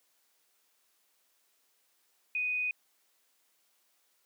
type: tone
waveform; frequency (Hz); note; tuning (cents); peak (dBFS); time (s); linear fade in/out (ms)
sine; 2489; D#7; 0; -29; 2.35-2.71; 2
effects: white hiss -72 dBFS RMS until 4.25 s + high-pass 300 Hz 12 dB/octave